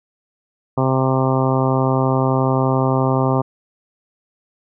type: harmonic tone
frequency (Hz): 131.6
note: C3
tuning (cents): +10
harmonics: 1 / 2 / 3 / 4 / 5 / 6 / 7 / 8 / 9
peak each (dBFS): -18 / -21 / -23 / -24 / -25 / -26 / -26 / -27 / -28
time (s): 0.77-3.42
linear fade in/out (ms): 10
effects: none